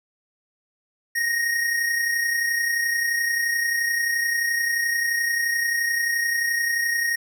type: tone pair together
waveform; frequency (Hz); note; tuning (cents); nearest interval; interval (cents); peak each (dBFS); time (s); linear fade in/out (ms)
square; 1864.7 / 1896.2; A#6 / A#6; 0 / +29; unison; 29; -22 / -31; 1.15-7.16; 10
effects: none